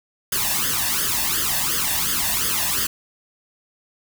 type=noise with flanger; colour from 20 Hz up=white; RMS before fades=-22 dBFS; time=0.32-2.87 s; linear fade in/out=5 ms; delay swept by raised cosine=0.61 to 1.14 ms; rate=2.8 Hz; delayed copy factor=+0.85; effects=none